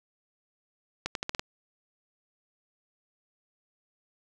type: accelerating click train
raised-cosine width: 0.2 ms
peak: -13 dBFS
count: 6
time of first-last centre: 1.06-1.395 s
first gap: 92 ms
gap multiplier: 0.84
effects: none